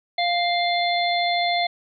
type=harmonic tone; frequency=698.5 Hz; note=F5; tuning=in tune; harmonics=1 / 3 / 5 / 6; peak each=-21 / -26 / -28 / -29 dBFS; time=0.18-1.67 s; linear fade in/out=5 ms; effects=none